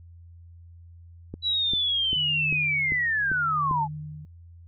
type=click train; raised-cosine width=3 ms; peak=-21 dBFS; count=7; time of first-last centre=1.34-3.712 s; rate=2.53 Hz
type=linear sweep; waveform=sine; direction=down; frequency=3951 to 826 Hz; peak=-22 dBFS; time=1.42-3.88 s; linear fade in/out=50 ms
type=tone with tremolo; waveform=sine; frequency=151.7 Hz; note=D#3; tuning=44 cents flat; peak=-30 dBFS; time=2.16-4.25 s; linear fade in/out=0 ms; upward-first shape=triangle; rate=0.77 Hz; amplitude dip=95%
effects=added 85 Hz sine -45 dBFS peak until 4.67 s